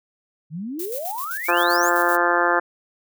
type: exponential sweep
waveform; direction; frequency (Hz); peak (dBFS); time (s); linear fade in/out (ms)
sine; up; 144.9 to 7902; -27; 0.5-1.92; 50
type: noise with tremolo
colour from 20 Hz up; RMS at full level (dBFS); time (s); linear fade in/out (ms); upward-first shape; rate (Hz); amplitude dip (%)
violet; -31; 0.79-2.17; 5; square; 7.7; 60
type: harmonic tone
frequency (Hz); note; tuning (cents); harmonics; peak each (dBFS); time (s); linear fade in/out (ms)
174; F3; -6; 2 / 3 / 4 / 5 / 6 / 7 / 8 / 9 / 10; -25 / -25 / -25 / -25 / -25 / -25 / -25 / -25 / -25; 1.48-2.6; 10
effects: none